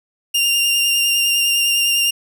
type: tone with vibrato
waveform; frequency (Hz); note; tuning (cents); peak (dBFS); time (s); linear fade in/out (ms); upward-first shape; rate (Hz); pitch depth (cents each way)
sawtooth; 2794; F7; 0; -11; 0.34-2.11; 10; triangle; 9.9; 20
effects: none